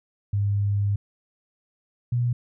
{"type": "tone pair in turn", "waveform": "sine", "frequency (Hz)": [101.3, 121.2], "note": ["G#2", "B2"], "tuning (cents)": [-43, -32], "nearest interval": "minor third", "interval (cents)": 311, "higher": "second", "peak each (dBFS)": -20, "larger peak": "neither", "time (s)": [[0.33, 0.96], [2.12, 2.33]], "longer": "first", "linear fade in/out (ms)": 5, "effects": []}